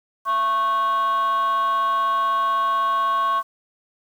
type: tone with frequency modulation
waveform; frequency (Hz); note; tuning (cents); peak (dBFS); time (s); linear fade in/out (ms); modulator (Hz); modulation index
sine; 1100; C#6; -14; -15; 0.25-3.43; 50; 428; 0.37
effects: tanh soft clip ceiling -17 dBFS + 8-bit